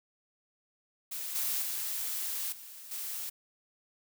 blue noise with level steps, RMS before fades -38 / -32 / -35 / -48 / -38 dBFS, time 1.11-3.3 s, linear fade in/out 10 ms, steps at 1.35 / 1.62 / 2.52 / 2.91 s, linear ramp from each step 5 ms, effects none

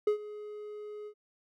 triangle tone with ADSR envelope, 420 Hz, G#4, 19 cents sharp, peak -20 dBFS, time 0.07-1.14 s, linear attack 4 ms, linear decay 100 ms, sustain -18 dB, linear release 73 ms, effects none

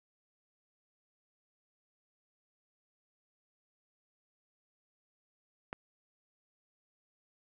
click, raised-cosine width 0.5 ms, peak -23 dBFS, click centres 5.729 s, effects none

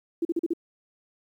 sine tone bursts, 336 Hz, E4, 33 cents sharp, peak -22 dBFS, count 5, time 0.22-0.535 s, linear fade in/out 5 ms, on 31 ms, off 40 ms, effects 10-bit

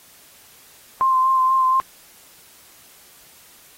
sine tone with vibrato, 1046.5 Hz, C6, in tune, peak -14 dBFS, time 1.01-1.8 s, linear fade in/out 0 ms, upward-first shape sine, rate 4.2 Hz, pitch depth 20 cents each way, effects white hiss -49 dBFS RMS until 3.77 s + AAC 48 kbps

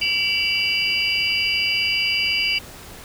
sine tone cluster, 2298 / 2725 / 2938 / 4784 Hz, D7 / F7 / F#7 / D8, -38 / -43 / -13 / +31 cents, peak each -24 dBFS, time 0.01-2.59 s, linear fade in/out 10 ms, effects pink hiss -40 dBFS RMS until 3.04 s

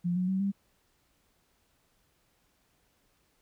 sine tone with pitch steps, 175.2 / 182.43 / 189.96 / 197.79 Hz, F3 / F#3 / F#3 / G3, +6 / -24 / +46 / +16 cents, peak -26 dBFS, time 0.04-0.52 s, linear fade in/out 20 ms, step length 120 ms, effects pink hiss -71 dBFS RMS until 3.41 s

